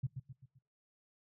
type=tone with echo; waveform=sine; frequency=130.81 Hz; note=C3; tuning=in tune; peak=-31 dBFS; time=0.03-0.07 s; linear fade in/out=10 ms; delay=130 ms; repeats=4; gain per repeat=-7 dB; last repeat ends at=0.59 s; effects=noise-tail reverb RT60 0.5 s tail -25 dB re dry